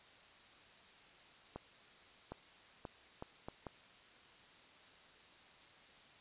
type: accelerating click train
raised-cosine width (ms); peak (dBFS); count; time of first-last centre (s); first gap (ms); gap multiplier
1; -30; 6; 1.56-3.668; 760; 0.7
effects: white hiss -61 dBFS RMS until 6.2 s + resampled to 8000 Hz